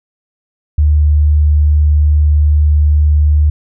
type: tone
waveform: sine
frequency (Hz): 74.8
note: D2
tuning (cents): +32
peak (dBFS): -6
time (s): 0.78-3.5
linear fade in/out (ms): 5
effects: none